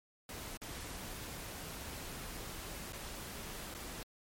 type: noise with dropouts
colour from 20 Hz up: pink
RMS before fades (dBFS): -45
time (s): 0.29-4.03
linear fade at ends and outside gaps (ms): 1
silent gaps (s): 0.571-0.617 / 2.923-2.931 / 3.741-3.748
effects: MP3 64 kbps